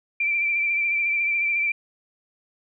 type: tone with vibrato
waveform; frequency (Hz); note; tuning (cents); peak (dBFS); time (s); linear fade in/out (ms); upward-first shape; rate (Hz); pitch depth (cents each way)
sine; 2349; D7; 0; -20; 0.2-1.72; 5; sine; 14; 31
effects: none